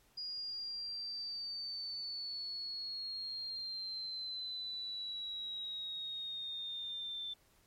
sine exponential sweep, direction down, 4883 to 3540 Hz, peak -39 dBFS, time 0.17-7.34 s, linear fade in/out 10 ms, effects pink hiss -69 dBFS RMS until 7.66 s + MP3 64 kbps

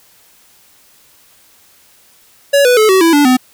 square tone with pitch steps, 564 / 493.8 / 432.4 / 378.6 / 331.5 / 290.3 / 254.2 Hz, C#5 / B4 / A4 / F#4 / E4 / D4 / C4, +30 / 0 / -30 / +40 / +10 / -20 / -50 cents, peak -7 dBFS, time 2.53-3.37 s, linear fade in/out 10 ms, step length 120 ms, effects white hiss -48 dBFS RMS until 3.53 s

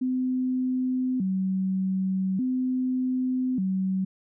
sine tone with vibrato, 220 Hz, A3, in tune, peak -23 dBFS, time 0.01-4.05 s, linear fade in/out 10 ms, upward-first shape square, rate 0.42 Hz, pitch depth 260 cents each way, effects none

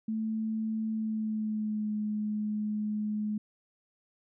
sine tone with pitch glide, 220 to 211.6 Hz, A3 to G#3, 0 to +33 cents, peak -29 dBFS, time 0.08-3.38 s, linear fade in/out 5 ms, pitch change -67 cents, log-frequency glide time 0.91-1.94 s, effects none

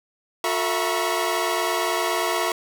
sawtooth tone cluster, 358.7 / 446.3 / 661 / 962 / 1106 Hz, F4 / A4 / E5 / B5 / C#6, +46 / +25 / +5 / -46 / -4 cents, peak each -24 / -26 / -23 / -24 / -25 dBFS, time 0.44-2.52 s, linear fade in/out 2 ms, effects none

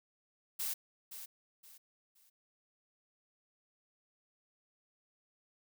blue noise with echo, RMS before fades -37 dBFS, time 0.59-0.74 s, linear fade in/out 10 ms, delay 520 ms, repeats 3, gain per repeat -10 dB, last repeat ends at 2.3 s, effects none

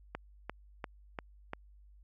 click train, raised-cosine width 0.5 ms, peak -22 dBFS, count 5, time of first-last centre 0.15-1.534 s, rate 2.89 Hz, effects added 50 Hz sine -55 dBFS peak until 2.03 s + MP3 64 kbps

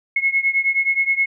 sine beating tone pair, 2173 / 2182.5 Hz, C#7 / C#7, -35 / -28 cents, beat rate 9.5 Hz, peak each -18 / -20 dBFS, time 0.16-1.26 s, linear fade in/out 5 ms, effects none

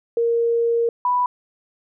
sine tone pair in turn, 466.2 / 987.8 Hz, A#4 / B5, 0 / 0 cents, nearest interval octave + minor second, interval 1300 cents, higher second, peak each -16 dBFS, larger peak neither, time 0.17-0.89 / 1.05-1.26 s, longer first, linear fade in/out 2 ms, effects none

